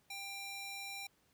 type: tone with high-pass filter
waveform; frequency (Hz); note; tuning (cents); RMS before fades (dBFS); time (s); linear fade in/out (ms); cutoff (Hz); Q
square; 792; G5; +18; -45; 0.1-1.07; 5; 1900; 0.95
effects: pink hiss -73 dBFS RMS until 1.33 s + high-pass 60 Hz 12 dB/octave